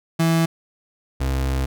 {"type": "tone pair in turn", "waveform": "35% pulse", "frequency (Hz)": [164.5, 66.31], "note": ["E3", "C2"], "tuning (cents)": [-3, 24], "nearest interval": "octave + major third", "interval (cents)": 1573, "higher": "first", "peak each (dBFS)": [-14, -18], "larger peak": "first", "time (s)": [[0.19, 0.46], [1.2, 1.66]], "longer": "second", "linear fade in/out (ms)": 10, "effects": []}